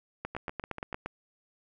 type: two click trains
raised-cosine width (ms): 0.5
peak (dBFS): -19 / -23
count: 8 / 5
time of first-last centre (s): 0.25-1.06 / 0.35-0.928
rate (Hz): 8.64 / 6.92
effects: none